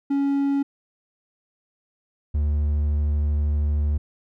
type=tone pair in turn; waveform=triangle; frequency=279.1 / 73.92 Hz; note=C#4 / D2; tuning=+12 / +12 cents; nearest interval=octave + major seventh; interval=2300 cents; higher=first; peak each=-17 dBFS; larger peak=neither; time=0.1-0.63 / 2.34-3.98 s; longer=second; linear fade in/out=10 ms; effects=none